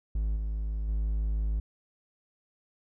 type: tone with level steps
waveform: triangle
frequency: 53 Hz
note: G#1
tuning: 36 cents sharp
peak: -24 / -27 / -24 dBFS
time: 0.15-1.6 s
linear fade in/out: 5 ms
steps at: 0.36 / 0.88 s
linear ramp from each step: 5 ms
effects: none

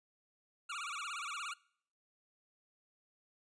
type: tone with vibrato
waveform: 25% pulse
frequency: 1270 Hz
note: D#6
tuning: 35 cents sharp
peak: -36 dBFS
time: 0.69-1.54 s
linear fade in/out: 10 ms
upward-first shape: sine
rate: 17 Hz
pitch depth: 210 cents each way
effects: noise-tail reverb RT60 0.6 s tail -23 dB re dry + resampled to 22050 Hz

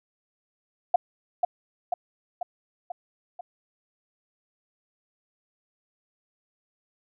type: tone with echo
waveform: sine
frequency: 710 Hz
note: F5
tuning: 28 cents sharp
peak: -14 dBFS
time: 0.94-0.96 s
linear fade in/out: 5 ms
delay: 490 ms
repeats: 5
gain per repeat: -4 dB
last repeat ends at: 3.41 s
effects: none

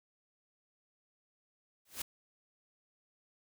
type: noise with exponential growth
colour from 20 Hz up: white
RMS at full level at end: -34 dBFS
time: 1.85-2.02 s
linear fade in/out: 5 ms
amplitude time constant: 35 ms
effects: none

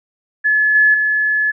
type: tone with level steps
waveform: sine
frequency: 1714 Hz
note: A6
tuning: 46 cents flat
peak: -11 / -8 / -13 dBFS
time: 0.44-1.52 s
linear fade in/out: 20 ms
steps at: 0.75 / 0.94 s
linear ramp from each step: 2 ms
effects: none

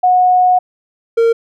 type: tone pair in turn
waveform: sine / triangle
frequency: 730 / 459.9 Hz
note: F#5 / A#4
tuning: -24 / -23 cents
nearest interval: minor sixth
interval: 799 cents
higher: first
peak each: -7 / -6 dBFS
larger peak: second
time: 0.03-0.59 / 1.17-1.33 s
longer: first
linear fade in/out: 10 ms
effects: none

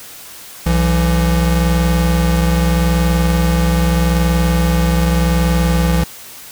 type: tone pair together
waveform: square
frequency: 63 / 168.19 Hz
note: B1 / E3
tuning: +35 / +35 cents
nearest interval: octave + perfect fourth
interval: 1700 cents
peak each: -15 dBFS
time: 0.66-6.04 s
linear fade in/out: 5 ms
effects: white hiss -35 dBFS RMS until 6.51 s

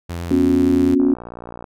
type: tone with vibrato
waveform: sawtooth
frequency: 85.7 Hz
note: F2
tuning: 32 cents flat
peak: -21 dBFS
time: 0.09-0.95 s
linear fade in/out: 10 ms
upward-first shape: triangle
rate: 8.6 Hz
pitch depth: 19 cents each way
type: chord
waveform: sine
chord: B suspended second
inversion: none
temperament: equal with one note detuned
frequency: 246.9 / 277.2 / 362.2 Hz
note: B3 / C#4 / F#4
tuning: 0 / 0 / -37 cents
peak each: -19 / -14 / -20 dBFS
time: 0.31-1.14 s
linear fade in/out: 2 ms
type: click train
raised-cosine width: 1 ms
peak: -19 dBFS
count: 39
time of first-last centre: 1-1.642 s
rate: 59.2 Hz
effects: none

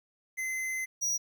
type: tone pair in turn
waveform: square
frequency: 2055 / 5784 Hz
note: C7 / F#8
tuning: -32 / -40 cents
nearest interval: octave + tritone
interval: 1792 cents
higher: second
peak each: -32 / -28 dBFS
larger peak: second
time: 0.37-0.86 / 1.01-1.18 s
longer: first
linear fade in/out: 20 ms
effects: 11-bit

